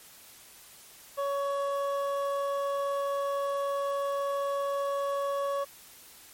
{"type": "tone pair together", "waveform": "triangle", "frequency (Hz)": [560, 1120], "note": ["C#5", "C#6"], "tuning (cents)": [18, 18], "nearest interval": "octave", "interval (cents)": 1200, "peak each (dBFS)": [-27, -31], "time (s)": [1.17, 5.65], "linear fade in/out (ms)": 20, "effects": ["white hiss -52 dBFS RMS until 6.33 s", "MP3 64 kbps"]}